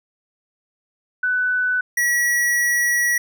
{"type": "tone pair in turn", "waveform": ["sine", "square"], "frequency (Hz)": [1496, 1927.3], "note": ["F#6", "B6"], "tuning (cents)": [19, -43], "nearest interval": "major third", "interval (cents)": 438, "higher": "second", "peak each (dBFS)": -17, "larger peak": "neither", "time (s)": [[1.23, 1.81], [1.97, 3.18]], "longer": "second", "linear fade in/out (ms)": 5, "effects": []}